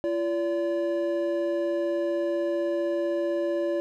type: tone pair together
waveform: triangle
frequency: 341.5 / 574.3 Hz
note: F4 / D5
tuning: -39 / -39 cents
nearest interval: major sixth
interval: 900 cents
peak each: -25 dBFS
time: 0.04-3.8 s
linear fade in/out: 0 ms
effects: none